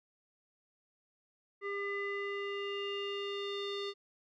square tone with low-pass filter sweep, 401.1 Hz, G4, 40 cents sharp, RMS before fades -38 dBFS, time 1.61-3.94 s, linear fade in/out 50 ms, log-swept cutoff 1800 to 4000 Hz, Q 4.9, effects none

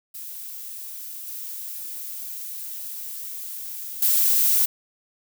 violet noise with level steps, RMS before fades -36 / -34 / -19 dBFS, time 0.14-4.66 s, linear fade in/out 10 ms, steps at 1.27 / 4.02 s, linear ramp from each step 5 ms, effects none

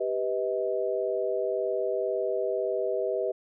sine chord, G augmented, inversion none, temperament equal with one note detuned, 392 / 493.9 / 634.6 Hz, G4 / B4 / D#5, 0 / 0 / +34 cents, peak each -30 dBFS, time 0-3.32 s, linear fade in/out 10 ms, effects none

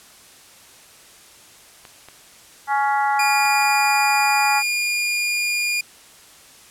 clicks, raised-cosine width 0.3 ms, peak -24 dBFS, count 4, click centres 1.852 / 2.086 / 3.455 / 3.622 s
harmonic tone, 279.3 Hz, C#4, 13 cents sharp, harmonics 3 / 4 / 5 / 6 / 7, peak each -18 / -27 / -25 / -32 / -29 dBFS, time 2.67-4.63 s, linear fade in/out 50 ms
sawtooth tone, 2423 Hz, D#7, 47 cents flat, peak -16 dBFS, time 3.19-5.81 s, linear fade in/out 5 ms
effects white hiss -47 dBFS RMS until 6.7 s + low-pass 11000 Hz 12 dB/octave

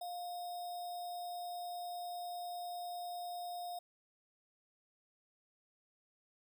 sine tone with sample-and-hold, 705 Hz, F5, 16 cents sharp, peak -40 dBFS, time 0.01-3.79 s, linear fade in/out 5 ms, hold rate 4410 Hz, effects none

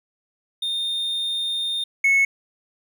triangle tone pair in turn, 3646 / 2198 Hz, A#7 / C#7, -39 / -15 cents, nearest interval major sixth, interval 876 cents, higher first, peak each -21 / -12 dBFS, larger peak second, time 0.62-1.84 / 2.04-2.25 s, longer first, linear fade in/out 5 ms, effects tanh soft clip ceiling -8 dBFS

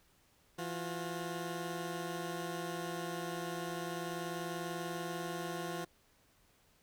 15% pulse tone pair together, 169 / 358.3 Hz, E3 / F4, +43 / +44 cents, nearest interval octave + minor second, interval 1301 cents, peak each -34 / -35 dBFS, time 0.58-5.85 s, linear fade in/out 10 ms, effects pink hiss -69 dBFS RMS until 6.82 s

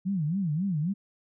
sine tone with vibrato, 171.9 Hz, F3, 27 cents flat, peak -25 dBFS, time 0.05-0.94 s, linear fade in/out 20 ms, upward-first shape sine, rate 3.7 Hz, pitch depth 270 cents each way, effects none

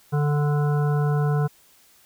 harmonic tone, 146.9 Hz, D3, 1 cent sharp, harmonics 1 / 3 / 5 / 7 / 9 / 10, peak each -19 / -29 / -33 / -36 / -38 / -39 dBFS, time 0.12-1.48 s, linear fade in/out 20 ms, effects white hiss -56 dBFS RMS until 2.05 s

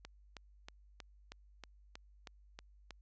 click train, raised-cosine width 0.2 ms, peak -30 dBFS, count 10, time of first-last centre 0.05-2.907 s, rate 3.15 Hz, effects added 50 Hz sine -60 dBFS peak until 3.01 s + resampled to 16000 Hz

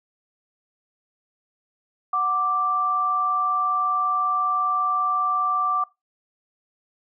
sine tone pair together, 740 / 1174.7 Hz, F#5 / D6, 0 / 0 cents, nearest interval minor sixth, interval 800 cents, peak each -29 / -20 dBFS, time 2.13-5.84 s, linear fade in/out 5 ms, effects noise-tail reverb RT60 0.2 s tail -20 dB re dry

